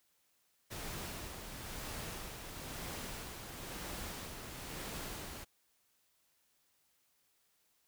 pink noise with tremolo, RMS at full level -43 dBFS, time 0.7-5.45 s, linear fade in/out 20 ms, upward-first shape sine, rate 1 Hz, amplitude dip 40%, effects white hiss -75 dBFS RMS until 7.87 s

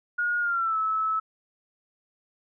sine tone with pitch glide, 1436 to 1301.7 Hz, F6 to E6, +48 to -22 cents, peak -23 dBFS, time 0.18-1.2 s, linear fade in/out 10 ms, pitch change -170 cents, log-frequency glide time 0.4-0.77 s, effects none

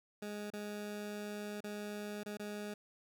20% pulse tone with dropouts, 207.7 Hz, G#3, in tune, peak -36 dBFS, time 0.22-2.74 s, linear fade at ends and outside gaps 5 ms, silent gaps 0.503-0.534 / 1.606-1.64 / 2.234-2.26 / 2.372-2.395 s, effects none

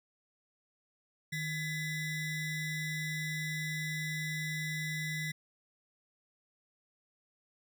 square ring-modulated tone, 925 Hz, A#5, 14 cents flat, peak -32 dBFS, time 1.32-5.32 s, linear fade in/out 10 ms, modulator 1080 Hz, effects none

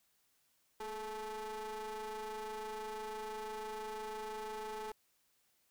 45% pulse ring-modulated tone, 220 Hz, A3, in tune, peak -38 dBFS, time 0.8-4.92 s, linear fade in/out 5 ms, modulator 647 Hz, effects white hiss -75 dBFS RMS until 5.7 s

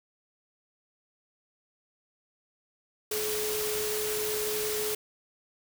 sine tone in noise, 425.9 Hz, G#4, 44 cents sharp, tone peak -31 dBFS, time 3.11-4.95 s, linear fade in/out 5 ms, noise white, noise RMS -33 dBFS, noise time 3.11-4.95 s, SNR -1 dB, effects none

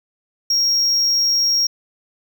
triangle tone, 5588 Hz, F8, in tune, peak -13 dBFS, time 0.5-1.67 s, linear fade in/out 5 ms, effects none

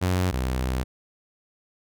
sawtooth tone pair in turn, 91.4 / 63.8 Hz, F#2 / C2, -21 / -43 cents, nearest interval tritone, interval 622 cents, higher first, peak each -17 / -20 dBFS, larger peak first, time 0.01-0.32 / 0.32-0.84 s, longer second, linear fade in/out 20 ms, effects none

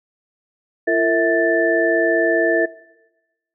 sine tone cluster, 339.8 / 455.2 / 651 / 1763 Hz, F4 / A#4 / E5 / A6, -47 / -41 / -22 / +3 cents, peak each -20 dBFS, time 0.87-2.66 s, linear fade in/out 10 ms, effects noise-tail reverb RT60 1.0 s tail -19 dB re dry

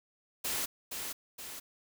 white noise with echo, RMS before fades -34 dBFS, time 0.44-0.66 s, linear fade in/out 10 ms, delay 470 ms, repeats 2, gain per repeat -5 dB, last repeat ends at 1.6 s, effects none

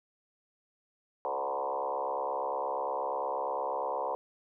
sine tone with frequency modulation, 740 Hz, F#5, in tune, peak -30 dBFS, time 1.25-4.15 s, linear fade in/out 0 ms, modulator 68.5 Hz, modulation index 4.2, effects none

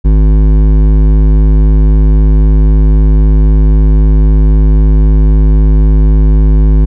triangle tone with hard clipping, 51.91 Hz, G#1, in tune, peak -5 dBFS, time 0.04-6.86 s, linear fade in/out 20 ms, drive 16 dB, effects none

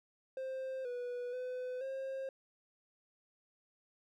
triangle tone with pitch steps, 525 / 489.7 / 504 / 534 Hz, C5 / B4 / B4 / C5, +6 / -15 / +35 / +35 cents, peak -36 dBFS, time 0.37-2.29 s, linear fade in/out 2 ms, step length 480 ms, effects none

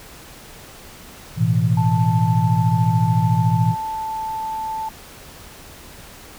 sine chord, A suspended second, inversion none, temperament just, 110 / 123.75 / 165 Hz, A2 / B2 / E3, 0 / +4 / +2 cents, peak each -19 dBFS, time 1.36-3.76 s, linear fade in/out 50 ms
sine tone, 880 Hz, A5, in tune, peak -23 dBFS, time 1.77-4.89 s, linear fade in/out 5 ms
effects pink hiss -41 dBFS RMS until 6.38 s

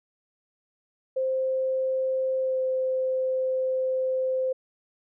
sine tone with pitch glide, 523.3 to 519.1 Hz, C5 to C5, 0 to -14 cents, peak -23 dBFS, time 1.16-4.53 s, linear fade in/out 10 ms, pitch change -14 cents, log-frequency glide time 2.4-2.6 s, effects none

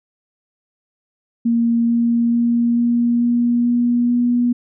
sine tone with pitch steps, 233.1 / 234.6 / 236.1 / 237.6 / 239.1 / 240.6 / 242.2 Hz, A#3 / A#3 / A#3 / A#3 / A#3 / B3 / B3, 0 / +11 / +22 / +33 / +44 / -45 / -34 cents, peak -13 dBFS, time 1.45-4.53 s, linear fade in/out 10 ms, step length 440 ms, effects none

